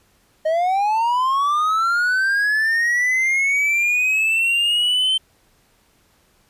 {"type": "linear sweep", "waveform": "triangle", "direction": "up", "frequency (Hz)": [616, 3104], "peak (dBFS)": -14, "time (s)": [0.45, 5.18], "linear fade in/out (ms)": 10, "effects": ["pink hiss -59 dBFS RMS until 6.49 s", "resampled to 32000 Hz"]}